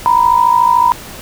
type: tone pair together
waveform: sine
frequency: 942 / 995.7 Hz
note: A#5 / B5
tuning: +18 / +14 cents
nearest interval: minor second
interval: 96 cents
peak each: -10 dBFS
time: 0.06-0.92 s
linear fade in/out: 0 ms
effects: pink hiss -31 dBFS RMS until 1.21 s